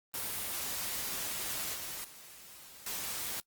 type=noise with level steps; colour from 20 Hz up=white; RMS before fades=-37 / -41 / -52 / -38 dBFS; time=0.14-3.4 s; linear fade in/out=0 ms; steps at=1.74 / 2.04 / 2.86 s; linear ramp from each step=5 ms; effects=noise-tail reverb RT60 0.1 s tail -23 dB re dry + Opus 24 kbps